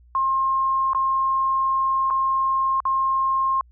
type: tone with dropouts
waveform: sine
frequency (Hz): 1066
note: C6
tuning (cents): +32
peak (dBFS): -18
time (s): 0.15-3.61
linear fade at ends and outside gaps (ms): 1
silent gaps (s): 0.933-0.948 / 2.102-2.107 / 2.803-2.853
effects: added 60 Hz sine -49 dBFS peak until 3.71 s